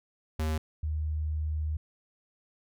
square / sine tone pair in turn, 78.2 / 76.99 Hz, D#2 / D#2, +9 / -18 cents, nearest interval unison, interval 27 cents, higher first, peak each -28 dBFS, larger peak neither, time 0.39-0.58 / 0.83-1.77 s, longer second, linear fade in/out 5 ms, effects none

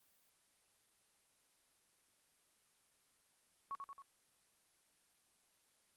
sine tone with echo, 1108.7 Hz, C#6, in tune, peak -40 dBFS, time 3.71-3.75 s, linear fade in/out 0 ms, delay 90 ms, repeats 3, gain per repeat -4 dB, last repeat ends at 4.02 s, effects white hiss -74 dBFS RMS until 5.96 s + Opus 24 kbps

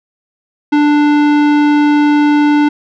sine tone with tanh clipping, 294.8 Hz, D4, 7 cents sharp, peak -9 dBFS, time 0.72-2.69 s, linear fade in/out 10 ms, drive 18 dB, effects none

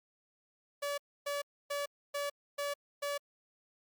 sawtooth tone bursts, 573 Hz, D5, 43 cents flat, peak -30 dBFS, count 6, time 0.82-3.18 s, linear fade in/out 10 ms, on 160 ms, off 280 ms, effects Opus 48 kbps

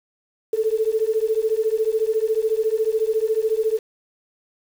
sine beating tone pair, 433.1 / 447.1 Hz, A4 / A4, -27 / +28 cents, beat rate 14 Hz, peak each -21 dBFS, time 0.53-3.79 s, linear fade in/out 5 ms, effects 7-bit

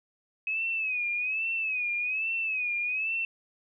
sine tone with vibrato, 2546 Hz, D#7, 39 cents sharp, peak -27 dBFS, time 0.47-3.25 s, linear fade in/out 2 ms, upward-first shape sine, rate 1.2 Hz, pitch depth 99 cents each way, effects none

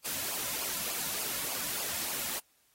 white noise with flanger, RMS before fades -35 dBFS, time 0.04-2.4 s, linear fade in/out 20 ms, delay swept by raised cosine 0.51 to 2.61 ms, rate 3.4 Hz, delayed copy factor -0.6, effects white hiss -69 dBFS RMS until 2.74 s + AAC 48 kbps

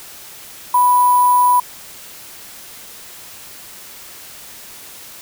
sine tone with sample-and-hold, 987.8 Hz, B5, in tune, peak -9 dBFS, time 0.74-1.6 s, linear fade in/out 5 ms, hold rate 11025 Hz, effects white hiss -37 dBFS RMS until 5.21 s

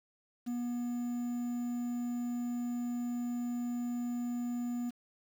triangle tone with quantisation, 241.8 Hz, B3, 36 cents flat, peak -31 dBFS, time 0.46-4.91 s, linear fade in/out 20 ms, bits 9, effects none

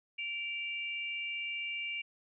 sine tone pair together, 2331 / 2796 Hz, D7 / F7, -14 / +1 cents, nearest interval minor third, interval 315 cents, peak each -37 / -39 dBFS, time 0.18-2.02 s, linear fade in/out 10 ms, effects none

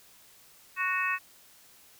harmonic tone, 370 Hz, F#4, in tune, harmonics 3 / 4 / 5 / 6 / 7, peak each -32 / -35 / -31 / -42 / -31 dBFS, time 0.76-1.19 s, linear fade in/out 50 ms, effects white hiss -57 dBFS RMS until 1.99 s

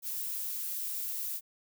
violet noise, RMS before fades -36 dBFS, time 0.02-1.41 s, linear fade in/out 50 ms, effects none

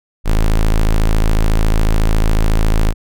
square tone, 27 Hz, A0, 32 cents flat, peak -10 dBFS, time 0.24-2.94 s, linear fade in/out 50 ms, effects none

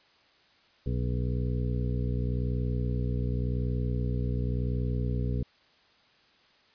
harmonic tone with a mistuned harmonic, 60.9 Hz, B1, 24 cents flat, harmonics 1 / 2 / 3 / 4 / 5 / 7 / 8, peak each -30 / -30 / -37 / -38 / -44 / -41 / -44 dBFS, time 0.86-5.43 s, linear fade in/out 5 ms, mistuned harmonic 7, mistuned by -32 cents, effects white hiss -62 dBFS RMS until 6.74 s + resampled to 11025 Hz

